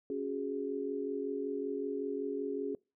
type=chord; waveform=sine; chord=C# suspended fourth; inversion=none; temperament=equal; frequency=277.2 / 370 / 415.3 Hz; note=C#4 / F#4 / G#4; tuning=0 / 0 / 0 cents; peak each=-38 / -40 / -36 dBFS; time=0.1-2.75 s; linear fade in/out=2 ms; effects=noise-tail reverb RT60 0.3 s tail -26 dB re dry